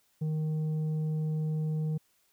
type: tone with tanh clipping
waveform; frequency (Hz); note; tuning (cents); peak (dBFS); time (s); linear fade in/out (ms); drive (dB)
sine; 155.56; D#3; 0; -29; 0.21-1.98; 10; 5
effects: white hiss -70 dBFS RMS until 2.32 s